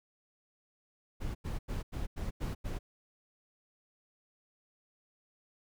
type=noise bursts; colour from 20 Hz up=brown; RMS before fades=-36 dBFS; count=7; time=1.2-2.79 s; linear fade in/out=20 ms; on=150 ms; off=90 ms; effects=none